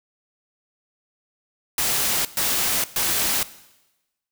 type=noise bursts; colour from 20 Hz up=white; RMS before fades=-22 dBFS; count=3; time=1.78-3.43 s; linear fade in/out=2 ms; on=470 ms; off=120 ms; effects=noise-tail reverb RT60 1.0 s tail -17 dB re dry